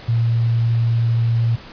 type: tone with quantisation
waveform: sine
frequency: 115.9 Hz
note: A#2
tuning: 10 cents flat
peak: -14 dBFS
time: 0.08-1.56 s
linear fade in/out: 10 ms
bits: 7
effects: pink hiss -39 dBFS RMS until 1.72 s + resampled to 11025 Hz